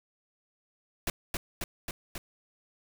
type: noise with echo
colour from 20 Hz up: pink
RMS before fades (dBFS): -30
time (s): 1.07-1.1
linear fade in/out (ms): 2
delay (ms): 270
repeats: 4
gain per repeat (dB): -2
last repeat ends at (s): 2.18
effects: none